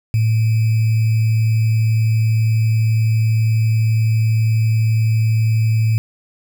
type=tone with sample-and-hold; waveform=sine; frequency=111 Hz; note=A2; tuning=16 cents sharp; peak=-12 dBFS; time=0.14-5.98 s; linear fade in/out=0 ms; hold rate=2450 Hz; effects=none